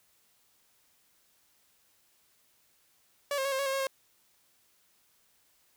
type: tone with pitch steps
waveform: sawtooth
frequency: 571 / 535 / 553 / 531 / 556 / 536 / 544 / 536 Hz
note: D5 / C5 / C#5 / C5 / C#5 / C5 / C#5 / C5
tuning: -49 / +38 / -4 / +25 / +5 / +42 / -33 / +42 cents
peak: -25 dBFS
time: 3.31-3.87 s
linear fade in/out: 2 ms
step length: 70 ms
effects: white hiss -68 dBFS RMS until 5.76 s